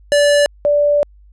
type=tone pair in turn; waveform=square / sine; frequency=580 / 584 Hz; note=D5 / D5; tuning=-22 / -10 cents; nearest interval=unison; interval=12 cents; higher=second; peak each=-10 dBFS; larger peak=neither; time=0.12-0.46 / 0.65-1.03 s; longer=second; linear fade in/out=0 ms; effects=added 50 Hz sine -42 dBFS peak until 1.32 s + resampled to 24000 Hz